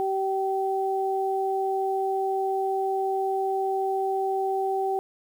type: tone pair together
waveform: sine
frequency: 385.5 / 771 Hz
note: G4 / G5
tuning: -29 / -29 cents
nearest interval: octave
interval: 1200 cents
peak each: -26 dBFS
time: 0-4.99 s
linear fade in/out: 0 ms
effects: 9-bit

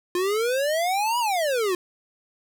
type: exponential two-way sweep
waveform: square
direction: up then down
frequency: 349.2 to 987.8 to 349.2 Hz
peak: -22 dBFS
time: 0.15-1.75 s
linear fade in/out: 2 ms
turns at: 1.19 s
effects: 9-bit

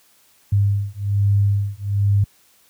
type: beating tone pair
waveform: sine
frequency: 100.2 / 101.4 Hz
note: G2 / G#2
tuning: +38 / -41 cents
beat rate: 1.2 Hz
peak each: -18 dBFS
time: 0.52-2.24 s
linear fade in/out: 5 ms
effects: white hiss -56 dBFS RMS until 2.69 s + high-pass 60 Hz 12 dB/octave

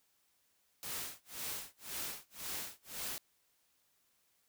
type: noise with tremolo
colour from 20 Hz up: white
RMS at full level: -40 dBFS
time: 0.83-3.18 s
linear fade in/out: 0 ms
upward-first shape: sine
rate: 1.9 Hz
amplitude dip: 100%
effects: white hiss -75 dBFS RMS until 4.48 s

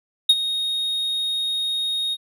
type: tone with ADSR envelope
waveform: triangle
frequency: 3729 Hz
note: A#7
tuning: in tune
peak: -7 dBFS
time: 0.29-2.17 s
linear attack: 6 ms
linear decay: 45 ms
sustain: -13 dB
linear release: 42 ms
effects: none

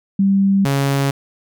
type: tone pair in turn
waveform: sine / sawtooth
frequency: 196 / 138.59 Hz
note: G3 / C#3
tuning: 0 / 0 cents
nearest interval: tritone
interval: 600 cents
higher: first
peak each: -11 dBFS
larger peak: neither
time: 0.19-0.65 / 0.65-1.11 s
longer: neither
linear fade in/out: 5 ms
effects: none

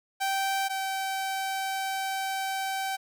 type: tone pair in turn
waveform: sawtooth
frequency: 778 / 772.2 Hz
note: G5 / G5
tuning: -13 / -26 cents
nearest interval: unison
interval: 13 cents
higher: first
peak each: -22 / -25 dBFS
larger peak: first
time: 0.2-0.69 / 0.69-2.97 s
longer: second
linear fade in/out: 20 ms
effects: none

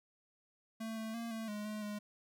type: tone with pitch steps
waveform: square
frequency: 223.4 / 221.3 / 231.5 / 223.4 / 208.9 / 212.7 / 208.2 Hz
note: A3 / A3 / A#3 / A3 / G#3 / G#3 / G#3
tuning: +27 / +10 / -12 / +27 / +10 / +42 / +5 cents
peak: -40 dBFS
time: 0.8-1.99 s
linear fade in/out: 10 ms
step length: 170 ms
effects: none

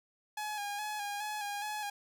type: tone with vibrato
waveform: sawtooth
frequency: 830.6 Hz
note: G#5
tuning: in tune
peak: -32 dBFS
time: 0.37-1.9 s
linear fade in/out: 5 ms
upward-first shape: square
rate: 2.4 Hz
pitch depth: 33 cents each way
effects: none

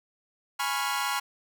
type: chord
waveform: sawtooth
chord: C# dominant seventh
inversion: second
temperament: equal with one note detuned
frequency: 830.6 / 987.8 / 1098.5 / 1396.9 Hz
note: G#5 / B5 / C#6 / E#6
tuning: 0 / 0 / -16 / 0 cents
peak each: -29 dBFS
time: 0.59-1.2 s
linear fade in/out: 10 ms
effects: none

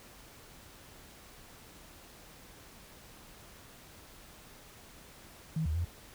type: tone with pitch steps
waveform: sine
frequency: 159.2 / 77.9 / 85.8 Hz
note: D#3 / D#2 / F2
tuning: +40 / +3 / -30 cents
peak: -29 dBFS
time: 5.56-5.848 s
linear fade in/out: 5 ms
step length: 96 ms
effects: pink hiss -54 dBFS RMS until 6.14 s

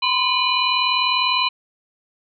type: tone cluster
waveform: sine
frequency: 997 / 1037 / 2436 / 2975 / 4035 Hz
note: B5 / C6 / D#7 / F#7 / B7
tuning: +16 / -16 / -37 / +9 / +36 cents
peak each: -23 dBFS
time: 0.02-1.49 s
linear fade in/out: 10 ms
effects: none

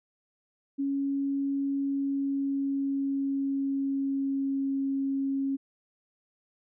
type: tone with pitch glide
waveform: sine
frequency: 277.2 to 272.8 Hz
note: C#4 to C#4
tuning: 0 to -28 cents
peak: -26 dBFS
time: 0.78-5.57 s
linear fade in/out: 20 ms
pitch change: -28 cents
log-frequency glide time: 1.77-4.8 s
effects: none

